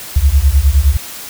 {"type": "beating tone pair", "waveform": "sine", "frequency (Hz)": [64.9, 74.6], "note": ["C2", "D2"], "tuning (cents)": [-13, 28], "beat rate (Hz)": 9.7, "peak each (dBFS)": -10, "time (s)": [0.16, 0.97], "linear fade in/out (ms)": 5, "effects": ["white hiss -29 dBFS RMS until 1.29 s"]}